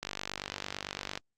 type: click train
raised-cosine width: 0.2 ms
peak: -17 dBFS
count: 57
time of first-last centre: 0.03-1.175 s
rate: 48.9 Hz
effects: Opus 48 kbps